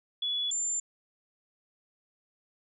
sine tone pair in turn, 3408 / 7221 Hz, G#7 / A8, +44 / +44 cents, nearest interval octave + minor second, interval 1300 cents, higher second, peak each -28 dBFS, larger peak neither, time 0.22-0.51 / 0.51-0.8 s, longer neither, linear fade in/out 5 ms, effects none

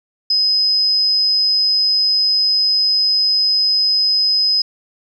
sine tone, 5050 Hz, D#8, 25 cents sharp, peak -12 dBFS, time 0.3-4.62 s, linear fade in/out 5 ms, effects 8-bit

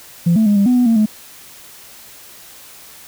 sine tone with pitch steps, 170.8 / 220.3 / 205.8 / 199.8 / 248.9 / 246.5 / 228 / 214.3 Hz, F3 / A3 / G#3 / G3 / B3 / B3 / A#3 / A3, -38 / +2 / -16 / +33 / +14 / -3 / -38 / -45 cents, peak -8 dBFS, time 0.26-1.06 s, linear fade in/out 10 ms, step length 100 ms, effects tanh soft clip ceiling -7 dBFS + white hiss -40 dBFS RMS until 3.07 s

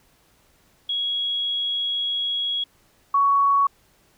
sine tone pair in turn, 3322 / 1118.2 Hz, G#7 / C#6, 0 / +15 cents, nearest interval octave + perfect fifth, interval 1885 cents, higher first, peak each -22 / -15 dBFS, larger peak second, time 0.89-2.64 / 3.14-3.67 s, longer first, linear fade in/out 5 ms, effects pink hiss -60 dBFS RMS until 4.17 s

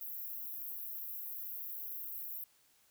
pink high-pass noise, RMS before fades -43 dBFS, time 0.01-2.44 s, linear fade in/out 2 ms, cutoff 12000 Hz, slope 96 dB/octave, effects white hiss -69 dBFS RMS until 2.9 s

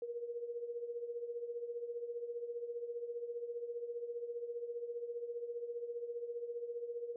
sine tone with tremolo, 474.7 Hz, A#4, 31 cents sharp, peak -36 dBFS, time 0.02-7.16 s, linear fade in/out 2 ms, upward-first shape triangle, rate 15 Hz, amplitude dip 75%, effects none

